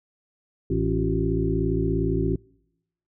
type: harmonic tone with a mistuned harmonic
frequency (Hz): 55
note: A1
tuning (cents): 0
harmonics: 1 / 2 / 3 / 5 / 6 / 7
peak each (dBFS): -28 / -28 / -28 / -28 / -28 / -28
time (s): 0.7-2.36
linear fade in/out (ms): 5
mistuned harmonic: 6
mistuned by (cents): +91
effects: noise-tail reverb RT60 0.9 s tail -26 dB re dry